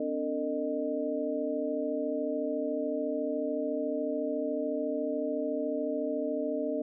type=tone cluster; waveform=sine; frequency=257.9 / 291.8 / 452.4 / 613 Hz; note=C4 / D4 / A4 / D#5; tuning=-25 / -11 / +48 / -26 cents; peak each=-36 / -34 / -35 / -33 dBFS; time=0-6.82 s; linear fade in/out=5 ms; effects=none